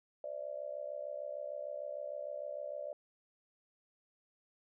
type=tone with amplitude modulation; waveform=sine; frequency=587.3 Hz; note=D5; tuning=in tune; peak=-35 dBFS; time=0.24-2.93 s; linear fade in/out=2 ms; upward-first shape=sine; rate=66.6 Hz; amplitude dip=90%; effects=none